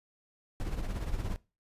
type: noise with tremolo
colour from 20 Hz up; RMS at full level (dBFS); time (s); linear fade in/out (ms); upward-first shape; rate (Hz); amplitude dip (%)
brown; -31; 0.6-1.36; 0; triangle; 17; 65
effects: noise-tail reverb RT60 0.3 s tail -21 dB re dry + resampled to 32000 Hz